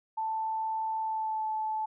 sine tone with pitch glide, 883 to 869.8 Hz, A5 to A5, +6 to -20 cents, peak -29 dBFS, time 0.17-1.86 s, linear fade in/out 10 ms, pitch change -26 cents, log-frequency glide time 0.99-1.48 s, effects none

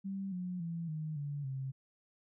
sine tone with pitch steps, 194.6 / 180.52 / 167.46 / 155.35 / 144.11 / 133.69 Hz, G3 / F#3 / E3 / D#3 / D3 / C3, -12 / -42 / +28 / -2 / -32 / +38 cents, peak -36 dBFS, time 0.04-1.72 s, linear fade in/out 20 ms, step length 280 ms, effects none

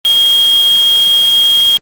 sine tone in noise, 3250 Hz, G#7, 38 cents flat, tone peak -6 dBFS, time 0.05-1.77 s, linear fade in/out 0 ms, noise white, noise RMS -23 dBFS, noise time 0.05-1.77 s, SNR +14 dB, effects Opus 24 kbps

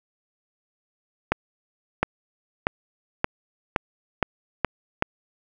accelerating click train, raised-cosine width 0.5 ms, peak -4 dBFS, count 8, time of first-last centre 1.32-5.024 s, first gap 710 ms, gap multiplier 0.9, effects none

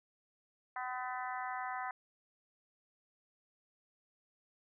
harmonic tone with a mistuned harmonic, 252.8 Hz, B3, 41 cents sharp, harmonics 3 / 4 / 5 / 6 / 7 / 8, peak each -41 / -43 / -45 / -47 / -48 / -49 dBFS, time 0.76-1.91 s, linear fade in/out 2 ms, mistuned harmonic 8, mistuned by -28 cents, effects none

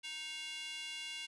square tone with high-pass filter, 311.1 Hz, D#4, in tune, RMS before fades -44 dBFS, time 0.03-1.27 s, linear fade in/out 20 ms, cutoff 2700 Hz, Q 3.2, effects resampled to 24000 Hz

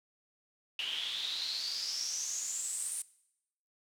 pink noise with band-pass filter sweep, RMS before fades -37 dBFS, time 0.79-3.02 s, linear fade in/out 2 ms, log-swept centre 2900 to 9300 Hz, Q 9.2, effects noise-tail reverb RT60 0.8 s tail -20 dB re dry

